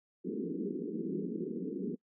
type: band-pass noise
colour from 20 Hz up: pink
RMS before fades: -37 dBFS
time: 0.24-1.96 s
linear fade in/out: 20 ms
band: 170 to 450 Hz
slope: 96 dB/octave
effects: noise-tail reverb RT60 0.1 s tail -25 dB re dry